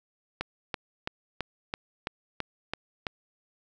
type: click train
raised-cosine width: 0.3 ms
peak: -14 dBFS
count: 9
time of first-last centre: 0.41-3.068 s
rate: 3.01 Hz
effects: none